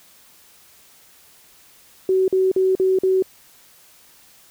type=tone bursts; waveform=sine; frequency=377 Hz; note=F#4; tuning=32 cents sharp; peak=-14 dBFS; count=5; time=2.09-3.224 s; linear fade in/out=2 ms; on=190 ms; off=46 ms; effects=white hiss -51 dBFS RMS until 4.5 s